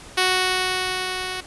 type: tone with level ramp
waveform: 5% pulse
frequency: 370 Hz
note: F#4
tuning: in tune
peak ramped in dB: -5 to -16 dBFS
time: 0.17-1.41 s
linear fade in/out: 10 ms
effects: pink hiss -42 dBFS RMS until 1.46 s + resampled to 24000 Hz